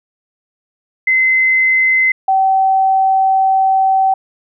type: tone pair in turn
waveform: sine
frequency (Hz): 2055 / 767.7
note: C7 / G5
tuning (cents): -32 / -36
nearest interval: octave + perfect fourth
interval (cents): 1704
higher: first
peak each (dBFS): -9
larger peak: neither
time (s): 1.07-2.12 / 2.28-4.14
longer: second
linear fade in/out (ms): 5
effects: none